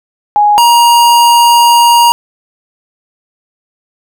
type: tone pair in turn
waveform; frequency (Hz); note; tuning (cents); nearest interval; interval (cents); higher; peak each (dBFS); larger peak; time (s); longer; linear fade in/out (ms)
sine / square; 830.6 / 945.1; G#5 / A#5; 0 / +24; major second; 224; second; -4; neither; 0.36-0.58 / 0.58-2.12; second; 0
effects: none